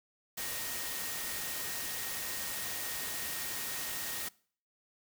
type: tone in noise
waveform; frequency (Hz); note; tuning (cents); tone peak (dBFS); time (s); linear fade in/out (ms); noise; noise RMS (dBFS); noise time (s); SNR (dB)
sine; 1864.7; A#6; 0; -47; 0.37-4.29; 10; white; -38; 0.37-4.29; -12
effects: noise-tail reverb RT60 0.5 s tail -23 dB re dry